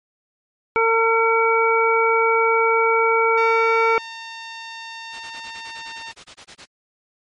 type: harmonic tone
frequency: 453.9 Hz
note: A#4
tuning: 46 cents flat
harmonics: 1 / 2 / 3 / 5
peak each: -18 / -21 / -20 / -21 dBFS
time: 0.76-3.98 s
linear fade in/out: 0 ms
type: tone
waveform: 10% pulse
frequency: 910 Hz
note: A#5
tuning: 42 cents flat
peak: -23 dBFS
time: 3.37-6.12 s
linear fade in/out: 10 ms
type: noise bursts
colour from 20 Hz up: white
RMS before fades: -37 dBFS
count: 15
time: 5.12-6.658 s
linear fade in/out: 20 ms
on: 82 ms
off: 22 ms
effects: low-pass 5000 Hz 12 dB/octave + MP3 48 kbps